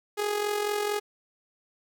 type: tone with amplitude modulation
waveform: sawtooth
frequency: 415.3 Hz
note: G#4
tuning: in tune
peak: -20 dBFS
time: 0.17-1 s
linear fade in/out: 20 ms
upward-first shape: sine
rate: 44.4 Hz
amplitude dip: 55%
effects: none